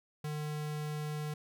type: tone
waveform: square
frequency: 150.8 Hz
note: D3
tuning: 46 cents sharp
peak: -36 dBFS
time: 0.24-1.34 s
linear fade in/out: 5 ms
effects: none